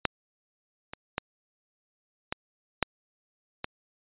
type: clicks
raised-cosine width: 0.3 ms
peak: -6 / -21 / -11 / -13 / -6 / -15 dBFS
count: 6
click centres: 0.053 / 0.935 / 1.181 / 2.325 / 2.827 / 3.644 s
effects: resampled to 8000 Hz